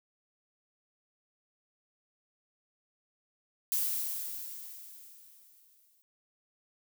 violet noise with exponential decay, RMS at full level -29 dBFS, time 3.72-6.02 s, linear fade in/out 0 ms, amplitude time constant 500 ms, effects none

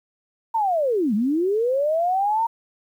sine linear two-way sweep, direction down then up, 932.3 to 196 to 932.3 Hz, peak -18 dBFS, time 0.54-2.47 s, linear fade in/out 10 ms, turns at 1.14 s, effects 9-bit

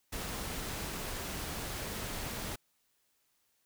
pink noise, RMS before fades -39 dBFS, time 0.12-2.56 s, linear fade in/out 10 ms, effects white hiss -75 dBFS RMS until 3.65 s

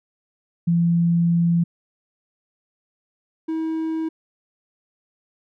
sine / triangle tone pair in turn, 170 / 320.9 Hz, F3 / E4, -46 / -46 cents, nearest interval major seventh, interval 1100 cents, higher second, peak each -15 / -20 dBFS, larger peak first, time 0.67-1.64 / 3.48-4.09 s, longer first, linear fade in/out 10 ms, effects none

